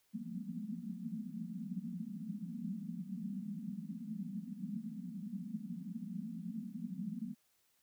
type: band-pass noise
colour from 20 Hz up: white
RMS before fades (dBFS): -43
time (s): 0.13-7.35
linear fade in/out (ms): 20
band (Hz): 170 to 240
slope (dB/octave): 96
effects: white hiss -75 dBFS RMS until 7.82 s